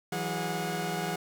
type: tone cluster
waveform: sawtooth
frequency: 165 / 185.7 / 411.7 / 726 Hz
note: E3 / F#3 / G#4 / F#5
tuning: +2 / +7 / -15 / -33 cents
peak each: -31 / -34 / -33 / -31 dBFS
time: 0.12-1.16 s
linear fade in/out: 5 ms
effects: none